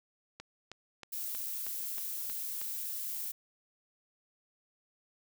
click train, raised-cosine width 0.2 ms, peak -27 dBFS, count 8, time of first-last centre 0.4-2.615 s, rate 3.16 Hz
violet noise, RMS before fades -38 dBFS, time 1.12-3.32 s, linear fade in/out 10 ms
effects none

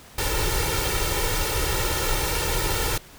pink noise with comb filter, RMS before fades -24 dBFS, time 0.18-2.98 s, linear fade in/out 5 ms, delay 2.2 ms, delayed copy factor +0.85, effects pink hiss -47 dBFS RMS until 3.18 s

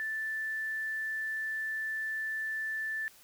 sine tone, 1760 Hz, A6, in tune, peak -32 dBFS, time 0-3.08 s, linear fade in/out 0 ms, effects white hiss -58 dBFS RMS until 3.23 s

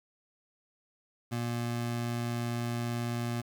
25% pulse tone, 118.8 Hz, A#2, 33 cents sharp, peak -27 dBFS, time 1.31-3.42 s, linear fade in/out 20 ms, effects 9-bit

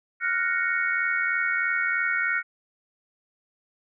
sine chord, Gb major seventh, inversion third, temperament equal, 1396.9 / 1480 / 1864.7 / 2217 Hz, F6 / Gb6 / Bb6 / Db7, 0 / 0 / 0 / 0 cents, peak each -28 dBFS, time 0.2-2.43 s, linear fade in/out 50 ms, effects none

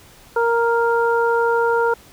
harmonic tone, 466.2 Hz, A#4, in tune, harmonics 1 / 2 / 3, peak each -17 / -20 / -22 dBFS, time 0.36-1.94 s, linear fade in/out 5 ms, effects pink hiss -47 dBFS RMS until 2.12 s

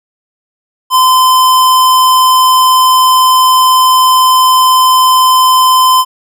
square tone, 1027 Hz, C6, 33 cents flat, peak -5 dBFS, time 0.9-6.05 s, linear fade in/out 50 ms, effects none

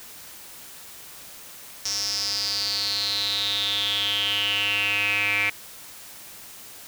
square tone with band-pass filter sweep, 101.7 Hz, G#2, 36 cents flat, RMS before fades -25 dBFS, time 1.85-5.5 s, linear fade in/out 5 ms, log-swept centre 5600 to 2300 Hz, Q 9.1, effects white hiss -43 dBFS RMS until 6.87 s

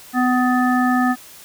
harmonic tone, 250.8 Hz, B3, 27 cents sharp, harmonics 1 / 3 / 5 / 7, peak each -16 / -21 / -23 / -24 dBFS, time 0.13-1.16 s, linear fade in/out 50 ms, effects white hiss -42 dBFS RMS until 1.44 s

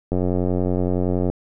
click train, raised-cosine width 2 ms, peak -9 dBFS, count 108, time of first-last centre 0.12-1.3 s, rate 90.7 Hz, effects none

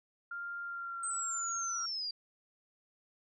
sine tone with pitch glide, 1396.9 to 1366.6 Hz, F6 to F6, 0 to -38 cents, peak -38 dBFS, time 0.31-1.86 s, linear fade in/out 5 ms, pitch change -38 cents, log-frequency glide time 0.63-1.08 s
sine linear sweep, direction down, 8310 to 4699 Hz, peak -35 dBFS, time 1.03-2.11 s, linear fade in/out 5 ms
effects none

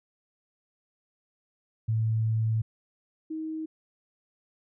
sine tone pair in turn, 111.2 / 316.1 Hz, A2 / D#4, +19 / +27 cents, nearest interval octave + tritone, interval 1808 cents, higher second, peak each -23 / -31 dBFS, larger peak first, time 1.88-2.62 / 3.3-3.66 s, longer first, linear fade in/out 10 ms, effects none

